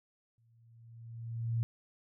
sine tone with exponential growth, 115.4 Hz, A#2, 17 cents flat, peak -27 dBFS, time 0.38-1.63 s, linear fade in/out 0 ms, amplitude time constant 270 ms, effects none

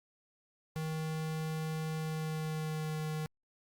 square tone with pitch glide, 157.8 to 155.27 Hz, D#3 to D#3, +25 to -3 cents, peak -35 dBFS, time 0.76-3.26 s, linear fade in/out 0 ms, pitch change -28 cents, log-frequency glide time 1.97-3.01 s, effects Opus 48 kbps

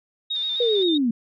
sine tone with vibrato, 3678 Hz, A#7, 24 cents flat, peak -23 dBFS, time 0.3-0.98 s, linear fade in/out 10 ms, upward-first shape square, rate 7.7 Hz, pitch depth 35 cents each way
blue noise, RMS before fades -36 dBFS, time 0.34-0.84 s, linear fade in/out 10 ms
sine linear sweep, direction down, 493.9 to 220 Hz, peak -18 dBFS, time 0.6-1.11 s, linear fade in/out 5 ms
effects resampled to 11025 Hz

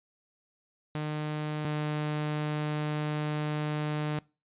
sawtooth tone pair in turn, 151.8 / 150.84 Hz, D#3 / D3, -42 / +47 cents, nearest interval unison, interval 11 cents, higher first, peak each -27 / -25 dBFS, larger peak second, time 0.95-1.65 / 1.65-4.19 s, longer second, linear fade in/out 0 ms, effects noise-tail reverb RT60 0.3 s tail -23 dB re dry + resampled to 8000 Hz

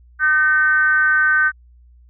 sine tone with frequency modulation, 1530 Hz, G6, 42 cents flat, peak -12 dBFS, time 0.19-1.52 s, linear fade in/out 50 ms, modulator 308 Hz, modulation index 0.57, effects added 60 Hz sine -45 dBFS peak until 2.09 s

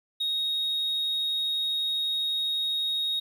triangle tone, 3752 Hz, A#7, 11 cents sharp, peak -23 dBFS, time 0.2-3.2 s, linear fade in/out 10 ms, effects tanh soft clip ceiling -20 dBFS + 10-bit

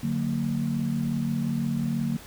sine chord, D augmented, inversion none, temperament just, 146.83 / 183.54 / 229.4 Hz, D3 / F#3 / A#3, 0 / -14 / -28 cents, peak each -29 / -31 / -27 dBFS, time 0.03-2.17 s, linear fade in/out 5 ms, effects pink hiss -46 dBFS RMS until 2.26 s

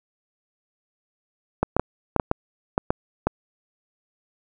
clicks, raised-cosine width 1 ms, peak -5 dBFS, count 9, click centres 1.63 / 1.766 / 1.796 / 2.163 / 2.198 / 2.314 / 2.779 / 2.905 / 3.27 s, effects none

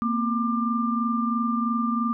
sine tone cluster, 230.3 / 253.3 / 1192 Hz, A#3 / B3 / D6, -21 / +44 / +25 cents, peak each -24 / -31 / -26 dBFS, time 0.02-2.13 s, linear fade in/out 0 ms, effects none

